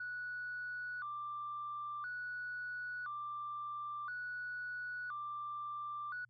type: tone with vibrato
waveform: sine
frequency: 1318.5 Hz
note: E6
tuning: in tune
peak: -39 dBFS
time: 0-6.25 s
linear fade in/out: 5 ms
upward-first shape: square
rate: 0.49 Hz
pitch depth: 190 cents each way
effects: tanh soft clip ceiling -35 dBFS + added 120 Hz sine -69 dBFS peak until 6.29 s